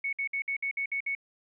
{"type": "tone bursts", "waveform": "sine", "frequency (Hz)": 2216, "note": "C#7", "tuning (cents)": -1, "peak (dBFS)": -28, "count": 8, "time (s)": [0.04, 1.151], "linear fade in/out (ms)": 5, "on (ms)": 89, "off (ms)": 57, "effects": []}